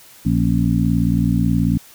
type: harmonic tone with a mistuned harmonic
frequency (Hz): 58.5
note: A#1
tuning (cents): +7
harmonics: 1 / 2 / 3 / 4 / 5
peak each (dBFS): -23 / -20 / -18 / -21 / -22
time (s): 0.25-1.78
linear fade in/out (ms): 10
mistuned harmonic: 5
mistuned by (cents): -91
effects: white hiss -45 dBFS RMS until 1.94 s